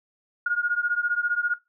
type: beating tone pair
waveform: sine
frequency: 1427 / 1442 Hz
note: F6 / F#6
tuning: +37 / -45 cents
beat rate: 15 Hz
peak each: -23 / -26 dBFS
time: 0.46-1.54 s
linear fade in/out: 5 ms
effects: noise-tail reverb RT60 0.2 s tail -19 dB re dry